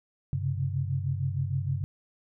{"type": "tone cluster", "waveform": "sine", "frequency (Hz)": [96, 132.5, 139], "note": ["G2", "C3", "C#3"], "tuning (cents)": [-36, 22, 5], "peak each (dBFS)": -31, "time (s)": [0.33, 1.84], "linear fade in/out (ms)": 0, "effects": []}